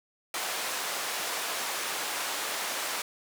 pink band-pass noise, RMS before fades -33 dBFS, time 0.34-3.02 s, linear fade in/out 2 ms, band 660 to 14000 Hz, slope 12 dB/octave, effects none

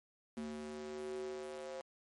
square tone with high-pass filter sweep, 75.4 Hz, D2, 46 cents sharp, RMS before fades -44 dBFS, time 0.37-1.81 s, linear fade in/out 0 ms, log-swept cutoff 250 to 510 Hz, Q 5.4, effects MP3 48 kbps

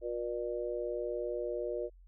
harmonic tone, 119.9 Hz, A#2, 49 cents sharp, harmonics 3 / 4 / 5, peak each -38 / -37 / -38 dBFS, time 0.01-1.9 s, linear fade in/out 50 ms, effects added 44 Hz sine -54 dBFS peak until 2.07 s

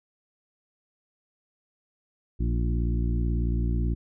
harmonic tone with a mistuned harmonic, 58.27 Hz, A#1, in tune, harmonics 1 / 2 / 3 / 4 / 5 / 6, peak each -24 / -30 / -34 / -36 / -38 / -40 dBFS, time 2.39-3.95 s, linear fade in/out 20 ms, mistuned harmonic 5, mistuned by +27 cents, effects none

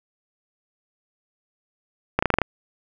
clicks, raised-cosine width 0.5 ms, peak -3 dBFS, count 7, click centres 2.19 / 2.225 / 2.257 / 2.303 / 2.34 / 2.386 / 2.417 s, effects none

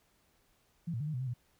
sine tone with pitch steps, 168.8 / 115.6 / 148.6 / 154.8 / 124.9 / 131.4 / 121.4 Hz, E3 / A#2 / D3 / D#3 / B2 / C3 / B2, +41 / -14 / +21 / -9 / +20 / +8 / -29 cents, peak -33 dBFS, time 0.87-1.339 s, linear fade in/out 10 ms, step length 67 ms, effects pink hiss -71 dBFS RMS until 1.59 s

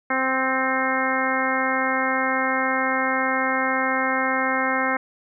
harmonic tone with a mistuned harmonic, 261.9 Hz, C4, 2 cents sharp, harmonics 1 / 2 / 3 / 4 / 5 / 6 / 7 / 8, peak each -28 / -28 / -28 / -28 / -28 / -28 / -28 / -28 dBFS, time 0.1-4.97 s, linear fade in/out 5 ms, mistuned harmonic 8, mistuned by +34 cents, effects none

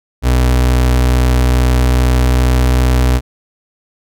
35% pulse tone with pitch glide, 62.3 to 62.66 Hz, B1 to B1, +16 to +26 cents, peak -7 dBFS, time 0.22-3.21 s, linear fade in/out 50 ms, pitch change +10 cents, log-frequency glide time 1.71-2.78 s, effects none

